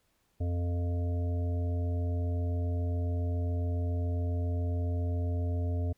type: harmonic tone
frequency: 87.3 Hz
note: F2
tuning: in tune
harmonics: 1 / 3 / 5 / 7 / 8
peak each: -28 / -40 / -44 / -45 / -50 dBFS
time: 0.4-5.93 s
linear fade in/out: 10 ms
effects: pink hiss -73 dBFS RMS until 5.97 s